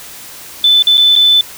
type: tone with dropouts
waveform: sine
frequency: 3512 Hz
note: A7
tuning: 4 cents flat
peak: -5 dBFS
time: 0.64-1.41 s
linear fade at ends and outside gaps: 2 ms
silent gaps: 0.824-0.87 / 0.973-0.978 / 1.155-1.161 s
effects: white hiss -32 dBFS RMS until 1.57 s